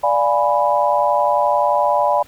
sine chord, D diminished seventh, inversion none, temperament equal, 587.3 / 698.5 / 830.6 / 987.8 Hz, D5 / F5 / Ab5 / Cb6, 0 / 0 / 0 / 0 cents, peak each -18 / -21 / -19 / -18 dBFS, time 0.03-2.23 s, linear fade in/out 10 ms, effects pink hiss -48 dBFS RMS until 2.27 s

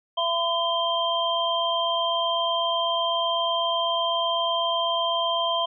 sine tone cluster, 674 / 1015 / 3164 Hz, E5 / B5 / G7, +38 / +47 / +15 cents, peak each -26 dBFS, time 0.17-5.66 s, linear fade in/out 10 ms, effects none

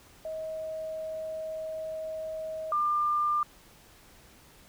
sine tone pair in turn, 634 / 1196.8 Hz, D#5 / D6, +32 / +32 cents, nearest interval major seventh, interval 1100 cents, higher second, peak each -33 / -24 dBFS, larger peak second, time 0.25-2.72 / 2.72-3.43 s, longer first, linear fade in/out 2 ms, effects pink hiss -56 dBFS RMS until 4.68 s

